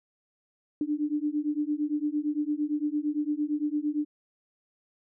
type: beating tone pair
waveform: sine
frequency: 293.4 / 302.2 Hz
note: D4 / D4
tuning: -2 / +50 cents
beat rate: 8.8 Hz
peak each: -29 dBFS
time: 0.81-4.05 s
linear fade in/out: 2 ms
effects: none